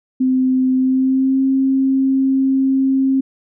sine tone with pitch glide, 258.6 to 267.1 Hz, C4 to C4, -20 to +36 cents, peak -12 dBFS, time 0.2-3.21 s, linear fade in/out 10 ms, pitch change +56 cents, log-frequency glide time 0.75-1.42 s, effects none

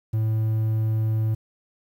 triangle tone, 110 Hz, A2, in tune, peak -18 dBFS, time 0.13-1.35 s, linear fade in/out 10 ms, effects 9-bit

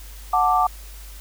sine chord, D major, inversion first, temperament just, 734.2 / 881 / 1174.7 Hz, F#5 / A5 / D6, -14 / +2 / 0 cents, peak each -19 / -22 / -19 dBFS, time 0.33-0.67 s, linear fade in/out 5 ms, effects added 50 Hz sine -37 dBFS peak until 1.2 s + white hiss -45 dBFS RMS until 1.2 s

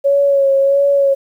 sine tone with vibrato, 554.4 Hz, C#5, in tune, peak -9 dBFS, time 0.04-1.15 s, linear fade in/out 20 ms, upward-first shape sine, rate 1.5 Hz, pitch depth 29 cents each way, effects 8-bit

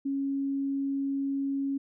sine tone, 275.5 Hz, C#4, 11 cents flat, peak -27 dBFS, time 0.05-1.78 s, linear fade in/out 10 ms, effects none

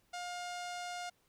sawtooth tone with low-pass filter, 710 Hz, F5, 28 cents sharp, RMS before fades -42 dBFS, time 0.13-1.1 s, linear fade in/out 10 ms, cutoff 7100 Hz, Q 1.3, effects pink hiss -73 dBFS RMS until 1.28 s

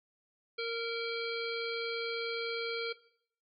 harmonic tone, 462.4 Hz, A#4, 14 cents flat, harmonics 1 / 3 / 5 / 7 / 9 / 10, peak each -36 / -42 / -40 / -44 / -43 / -48 dBFS, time 0.58-2.93 s, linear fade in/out 10 ms, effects noise-tail reverb RT60 0.6 s tail -17 dB re dry

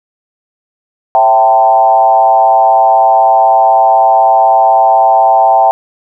sine tone with frequency modulation, 780 Hz, G5, 9 cents flat, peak -4 dBFS, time 1.15-5.71 s, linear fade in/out 0 ms, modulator 116 Hz, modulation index 1.1, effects none

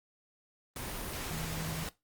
sine tone in noise, 160.7 Hz, E3, 44 cents flat, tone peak -38 dBFS, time 1.31-1.84 s, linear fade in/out 2 ms, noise pink, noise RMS -39 dBFS, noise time 0.76-1.89 s, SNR -2 dB, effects noise-tail reverb RT60 0.2 s tail -18 dB re dry + Opus 32 kbps

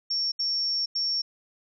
sine tone bursts at uneven times, 5480 Hz, F8, 34 cents flat, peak -24 dBFS, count 3, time 0.1-0.32 / 0.39-0.86 / 0.95-1.22 s, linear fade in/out 10 ms, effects none

